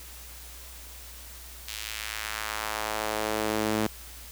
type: tone with high-pass filter sweep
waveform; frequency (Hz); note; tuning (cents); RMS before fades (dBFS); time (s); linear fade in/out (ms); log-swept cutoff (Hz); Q
sawtooth; 107.9; A2; -33; -31; 1.68-3.87; 5; 3200 to 230; 1.1
effects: added 60 Hz sine -46 dBFS peak until 4.31 s + white hiss -46 dBFS RMS until 4.31 s